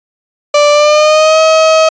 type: tone with pitch glide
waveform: 35% pulse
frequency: 587.3 to 636.8 Hz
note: D5 to D#5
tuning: 0 to +40 cents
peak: -3 dBFS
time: 0.54-1.89 s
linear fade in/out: 5 ms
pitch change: +140 cents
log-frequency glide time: 0.71-1.4 s
effects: resampled to 16000 Hz